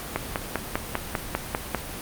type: click train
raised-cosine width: 0.5 ms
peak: -8 dBFS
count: 9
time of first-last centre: 0.16-1.747 s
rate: 5.04 Hz
effects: pink hiss -35 dBFS RMS until 2.01 s + Opus 32 kbps